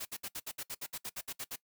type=noise bursts; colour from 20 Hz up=white; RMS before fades=-40 dBFS; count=14; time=0-1.561 s; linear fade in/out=10 ms; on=53 ms; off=63 ms; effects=noise-tail reverb RT60 0.1 s tail -20 dB re dry